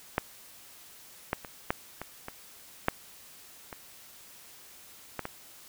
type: clicks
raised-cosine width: 0.5 ms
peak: -10 / -12 / -25 / -11 / -21 / -22 / -8 / -24 / -17 / -19 dBFS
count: 10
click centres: 0.181 / 1.331 / 1.448 / 1.705 / 2.016 / 2.284 / 2.884 / 3.728 / 5.193 / 5.254 s
effects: white hiss -52 dBFS RMS until 5.68 s